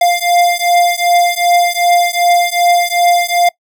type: beating tone pair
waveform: square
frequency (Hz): 698.5 / 701.1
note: F5 / F5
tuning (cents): 0 / +7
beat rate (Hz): 2.6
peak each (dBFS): -13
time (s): 0.01-3.49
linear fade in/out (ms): 5
effects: noise-tail reverb RT60 0.1 s tail -22 dB re dry